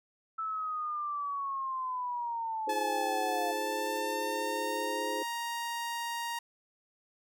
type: linear sweep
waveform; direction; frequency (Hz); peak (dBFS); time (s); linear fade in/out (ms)
sine; down; 1318.5 to 698.5; -32; 0.38-3.52; 10
type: chord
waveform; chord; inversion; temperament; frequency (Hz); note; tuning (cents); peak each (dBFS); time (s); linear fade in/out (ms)
sine; F minor seventh; third; just; 314.3 / 349.2 / 419.1 / 523.8; Eb4 / F4 / Ab4 / C5; +18 / 0 / +16 / +2; -41 / -43 / -38 / -37; 2.67-5.23; 5
type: tone with pitch glide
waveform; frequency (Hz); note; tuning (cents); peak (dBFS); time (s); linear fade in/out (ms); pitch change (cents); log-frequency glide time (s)
sawtooth; 864 to 936.8; A5 to A#5; -32 to +8; -30; 2.69-6.39; 5; +140; 3.22-5.1
effects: none